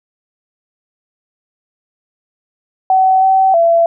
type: tone with pitch steps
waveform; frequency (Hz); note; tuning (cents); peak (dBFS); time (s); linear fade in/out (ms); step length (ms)
sine; 757 / 765 / 673; F#5 / G5 / E5; +39 / -42 / +36; -7; 2.9-3.86; 2; 320
effects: none